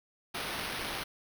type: noise with sample-and-hold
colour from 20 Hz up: white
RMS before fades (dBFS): -37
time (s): 0.34-1.04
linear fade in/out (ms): 10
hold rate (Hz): 7350
effects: none